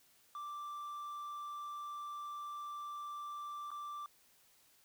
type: tone with dropouts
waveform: triangle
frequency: 1174.7 Hz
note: D6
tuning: in tune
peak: -40 dBFS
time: 0.35-4.06 s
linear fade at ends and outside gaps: 1 ms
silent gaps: 3.705-3.715 s
effects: white hiss -68 dBFS RMS until 4.84 s